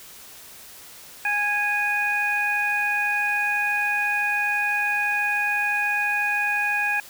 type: harmonic tone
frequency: 826 Hz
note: G#5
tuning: 10 cents flat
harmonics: 1 / 2 / 3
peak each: -28 / -24 / -24 dBFS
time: 1.25-7 s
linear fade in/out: 2 ms
effects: white hiss -44 dBFS RMS until 7.09 s